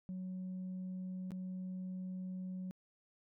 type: tone with dropouts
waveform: sine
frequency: 185 Hz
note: F#3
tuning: in tune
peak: -38 dBFS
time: 0.09-2.71 s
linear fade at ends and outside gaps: 0 ms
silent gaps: 1.307-1.318 s
effects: tanh soft clip ceiling -38 dBFS